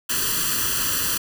white noise with comb filter, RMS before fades -23 dBFS, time 0.09-1.18 s, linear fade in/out 10 ms, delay 0.67 ms, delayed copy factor +0.9, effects none

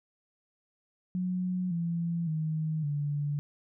sine tone with pitch steps, 182.3 / 169.11 / 156.88 / 145.53 Hz, F#3 / E3 / D#3 / D3, -25 / +45 / +15 / -15 cents, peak -28 dBFS, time 1.15-3.39 s, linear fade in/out 0 ms, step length 560 ms, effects none

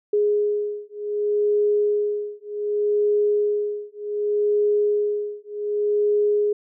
sine beating tone pair, 415.3 / 415.96 Hz, G#4 / G#4, 0 / +3 cents, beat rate 0.66 Hz, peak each -22 dBFS, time 0.13-6.53 s, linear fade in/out 5 ms, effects none

